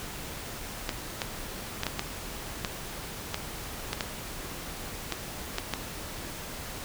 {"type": "clicks", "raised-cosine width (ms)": 0.2, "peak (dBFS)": -11, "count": 12, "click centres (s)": [0.892, 1.218, 1.834, 1.867, 1.994, 2.648, 3.344, 3.931, 4.008, 5.123, 5.584, 5.737], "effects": ["pink hiss -39 dBFS RMS until 6.84 s"]}